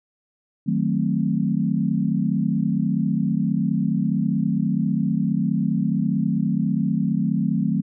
sine chord, D# diminished seventh, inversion none, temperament equal, 155.56 / 185 / 220 / 261.6 Hz, D#3 / F#3 / A3 / C4, 0 / 0 / 0 / 0 cents, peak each -25 / -23 / -23 / -27 dBFS, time 0.66-7.82 s, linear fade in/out 20 ms, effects none

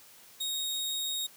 sawtooth tone, 3751 Hz, A#7, 10 cents sharp, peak -28 dBFS, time 0.4-1.27 s, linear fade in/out 10 ms, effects white hiss -55 dBFS RMS until 1.36 s + high-pass 80 Hz 12 dB/octave

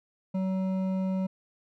sine tone with hard clipping, 188.8 Hz, F#3, 35 cents sharp, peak -28 dBFS, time 0.34-1.27 s, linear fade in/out 10 ms, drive 9 dB, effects none

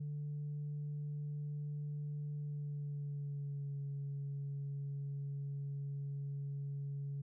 sine tone with pitch glide, 146.83 to 140.44 Hz, D3 to C#3, 0 to +23 cents, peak -37 dBFS, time 0-7.22 s, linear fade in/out 10 ms, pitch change -77 cents, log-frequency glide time 2.37-3.8 s, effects tanh soft clip ceiling -36 dBFS

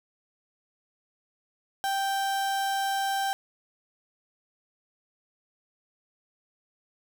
35% pulse tone, 784 Hz, G5, in tune, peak -24 dBFS, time 1.84-3.33 s, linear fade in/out 0 ms, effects none

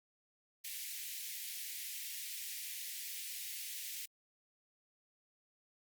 white high-pass noise, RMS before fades -44 dBFS, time 0.64-4.06 s, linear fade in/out 10 ms, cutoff 1900 Hz, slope 48 dB/octave, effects Opus 48 kbps

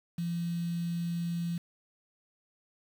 sine tone with quantisation, 170.6 Hz, F3, 40 cents flat, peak -30 dBFS, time 0.18-1.58 s, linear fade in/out 5 ms, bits 8, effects none

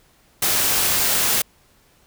white noise, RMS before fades -19 dBFS, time 0.42-1.42 s, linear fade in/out 5 ms, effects pink hiss -57 dBFS RMS until 2.06 s

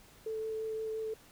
sine tone with vibrato, 440 Hz, A4, in tune, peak -34 dBFS, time 0.26-1.14 s, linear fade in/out 5 ms, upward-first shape sine, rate 5.8 Hz, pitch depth 9 cents each way, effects pink hiss -59 dBFS RMS until 1.31 s

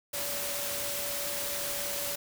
sine tone in noise, 572 Hz, D5, 46 cents flat, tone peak -40 dBFS, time 0.13-2.16 s, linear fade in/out 10 ms, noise white, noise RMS -34 dBFS, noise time 0.13-2.16 s, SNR -9 dB, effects none

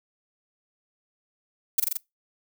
violet noise with echo, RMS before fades -19 dBFS, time 1.78-1.8 s, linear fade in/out 5 ms, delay 43 ms, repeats 4, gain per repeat -2 dB, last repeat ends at 1.972 s, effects noise-tail reverb RT60 0.2 s tail -23 dB re dry

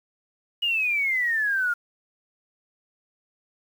sine exponential sweep, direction down, 2900 to 1400 Hz, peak -21 dBFS, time 0.62-1.74 s, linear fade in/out 10 ms, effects 8-bit

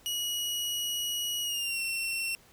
sawtooth tone with pitch glide, 2908 to 2713 Hz, F#7 to E7, -31 to +49 cents, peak -27 dBFS, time 0.06-2.35 s, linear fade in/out 0 ms, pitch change -120 cents, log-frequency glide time 1.42-1.81 s, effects pink hiss -59 dBFS RMS until 2.52 s

